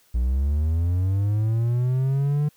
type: linear sweep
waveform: triangle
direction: up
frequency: 58 to 150 Hz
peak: -17 dBFS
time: 0.14-2.49 s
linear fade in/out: 10 ms
effects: white hiss -60 dBFS RMS until 2.56 s

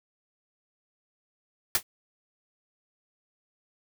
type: noise with exponential decay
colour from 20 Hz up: white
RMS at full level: -18 dBFS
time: 1.75-1.83 s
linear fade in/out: 2 ms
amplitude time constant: 16 ms
effects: none

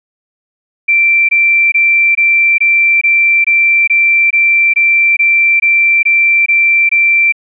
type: tone bursts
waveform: sine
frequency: 2349 Hz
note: D7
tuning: in tune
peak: -6 dBFS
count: 15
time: 0.88-7.324 s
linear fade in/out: 10 ms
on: 410 ms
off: 21 ms
effects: none

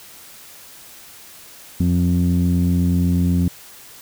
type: tone with low-pass filter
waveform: sawtooth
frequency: 88.1 Hz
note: F2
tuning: 16 cents sharp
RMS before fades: -17 dBFS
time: 1.8-3.48 s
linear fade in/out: 0 ms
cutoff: 220 Hz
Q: 5.9
effects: white hiss -42 dBFS RMS until 4.01 s

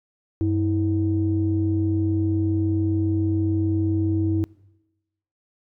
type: tone pair together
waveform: sine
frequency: 96.1 / 323.2 Hz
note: G2 / E4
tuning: -34 / -34 cents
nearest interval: octave + major sixth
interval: 2100 cents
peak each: -21 dBFS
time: 0.41-4.44 s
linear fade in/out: 0 ms
effects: noise-tail reverb RT60 1.0 s tail -23 dB re dry + tanh soft clip ceiling -11 dBFS

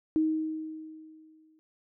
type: tone with exponential decay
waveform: sine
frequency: 314.5 Hz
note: D#4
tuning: 19 cents sharp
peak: -21 dBFS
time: 0.16-1.59 s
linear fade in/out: 0 ms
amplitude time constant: 310 ms
effects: none

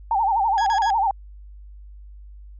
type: tone with vibrato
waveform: sine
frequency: 844 Hz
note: G#5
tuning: 28 cents sharp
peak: -17 dBFS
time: 0.11-1.11 s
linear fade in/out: 2 ms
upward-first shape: sine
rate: 12 Hz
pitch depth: 170 cents each way
type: tone bursts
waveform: sawtooth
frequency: 1661.2 Hz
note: G#6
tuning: in tune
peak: -24 dBFS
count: 3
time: 0.58-0.903 s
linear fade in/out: 0 ms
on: 83 ms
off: 37 ms
effects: added 50 Hz sine -39 dBFS peak until 2.59 s + resampled to 16000 Hz

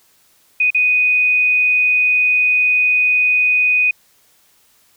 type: tone with dropouts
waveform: sine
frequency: 2489 Hz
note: D#7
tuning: in tune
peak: -11 dBFS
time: 0.6-3.91 s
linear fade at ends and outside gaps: 5 ms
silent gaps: 0.705-0.746 s
effects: white hiss -55 dBFS RMS until 4.96 s

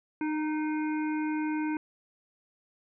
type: harmonic tone with a mistuned harmonic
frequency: 306.6 Hz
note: D#4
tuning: 25 cents flat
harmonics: 1 / 3 / 5 / 7 / 8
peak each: -28 / -38 / -42 / -45 / -46 dBFS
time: 0.21-1.77 s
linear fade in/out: 2 ms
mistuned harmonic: 3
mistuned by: +21 cents
effects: none

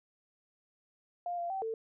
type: tone with pitch steps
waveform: sine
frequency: 702 / 690 / 770 / 447.7 Hz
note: F5 / F5 / G5 / A4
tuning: +9 / -21 / -31 / +30 cents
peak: -33 dBFS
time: 1.26-1.74 s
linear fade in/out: 2 ms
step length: 120 ms
effects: none

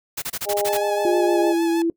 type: noise bursts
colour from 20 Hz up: white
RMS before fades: -27 dBFS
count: 8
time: 0.17-0.775 s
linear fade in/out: 10 ms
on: 52 ms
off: 27 ms
type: harmonic tone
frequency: 204.5 Hz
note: G#3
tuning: 26 cents flat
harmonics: 2 / 3 / 4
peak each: -24 / -23 / -26 dBFS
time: 0.45-1.55 s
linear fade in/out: 50 ms
type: tone with vibrato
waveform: sawtooth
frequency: 850 Hz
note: G#5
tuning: 40 cents sharp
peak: -24 dBFS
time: 0.67-1.82 s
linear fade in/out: 2 ms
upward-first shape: triangle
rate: 6.5 Hz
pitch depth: 49 cents each way
type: tone with pitch glide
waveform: sine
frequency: 353.5 to 333.7 Hz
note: F4 to E4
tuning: +21 to +21 cents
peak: -17 dBFS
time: 1.05-1.9 s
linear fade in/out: 2 ms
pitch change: -100 cents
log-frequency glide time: 1.23-1.61 s
effects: noise-tail reverb RT60 0.1 s tail -22 dB re dry

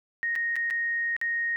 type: tone with dropouts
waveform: sine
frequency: 1864.7 Hz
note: A#6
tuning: in tune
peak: -25 dBFS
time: 0.23-1.56 s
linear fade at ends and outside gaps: 0 ms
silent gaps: 0.354-0.36 / 0.557-0.564 / 0.702-0.708 / 1.165-1.214 s
effects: none

